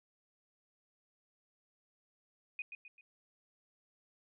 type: tone with echo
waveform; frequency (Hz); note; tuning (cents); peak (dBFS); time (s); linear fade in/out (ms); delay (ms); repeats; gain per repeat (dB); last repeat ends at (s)
sine; 2480; D#7; -6; -37; 2.59-2.62; 2; 130; 3; -7; 3.01
effects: none